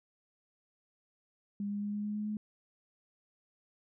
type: tone with pitch steps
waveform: sine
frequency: 202.7 / 204.2 / 205.8 / 207.3 / 208.9 / 210.5 / 212 Hz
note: G#3 / G#3 / G#3 / G#3 / G#3 / G#3 / G#3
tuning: -42 / -29 / -16 / -3 / +10 / +24 / +36 cents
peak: -33 dBFS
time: 1.6-2.37 s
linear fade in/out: 2 ms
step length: 110 ms
effects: none